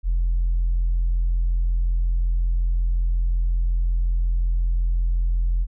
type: tone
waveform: sine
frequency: 42.74 Hz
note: F1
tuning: 37 cents flat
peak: -16 dBFS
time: 0.03-5.67 s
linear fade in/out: 50 ms
effects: tanh soft clip ceiling -15 dBFS